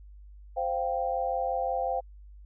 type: chord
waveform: sine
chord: C suspended fourth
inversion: none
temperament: equal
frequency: 523.3 / 698.5 / 784 Hz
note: C5 / F5 / G5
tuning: 0 / 0 / 0 cents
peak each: -31 dBFS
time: 0.56-2.01 s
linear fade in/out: 20 ms
effects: added 50 Hz sine -46 dBFS peak until 2.45 s

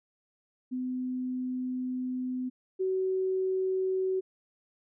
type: tone pair in turn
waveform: sine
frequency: 253.9 / 376.6 Hz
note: B3 / F#4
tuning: +48 / +31 cents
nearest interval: perfect fifth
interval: 683 cents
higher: second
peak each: -30 / -26 dBFS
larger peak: second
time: 0.71-2.5 / 2.79-4.21 s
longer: first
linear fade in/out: 20 ms
effects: none

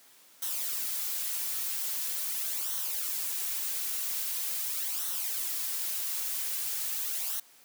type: noise with flanger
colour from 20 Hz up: blue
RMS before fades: -33 dBFS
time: 0.42-7.4 s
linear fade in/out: 5 ms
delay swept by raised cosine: 0.41 to 5.01 ms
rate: 0.43 Hz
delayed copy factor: -0.6
effects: white hiss -58 dBFS RMS until 7.64 s + high-pass 200 Hz 12 dB/octave

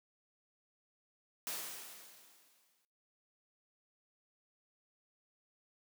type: noise with exponential decay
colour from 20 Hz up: white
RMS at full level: -39 dBFS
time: 1.47-2.85 s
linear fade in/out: 0 ms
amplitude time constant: 300 ms
effects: noise-tail reverb RT60 0.5 s tail -22 dB re dry + high-pass 200 Hz 12 dB/octave

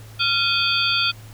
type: tone cluster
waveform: sine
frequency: 1383 / 2507 / 3233 / 3492 / 4567 Hz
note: F6 / D#7 / G#7 / A7 / D8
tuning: -17 / +12 / -47 / -14 / -49 cents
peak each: -24 dBFS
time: 0.19-1.12 s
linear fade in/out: 20 ms
effects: added 109 Hz sine -39 dBFS peak until 1.33 s + pink hiss -47 dBFS RMS until 1.33 s

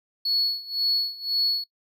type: tone with tremolo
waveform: triangle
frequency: 4386 Hz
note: C#8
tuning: 19 cents flat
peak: -18 dBFS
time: 0.25-1.64 s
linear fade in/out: 5 ms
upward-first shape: sine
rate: 1.9 Hz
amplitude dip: 90%
effects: noise-tail reverb RT60 0.1 s tail -20 dB re dry + tanh soft clip ceiling -14 dBFS

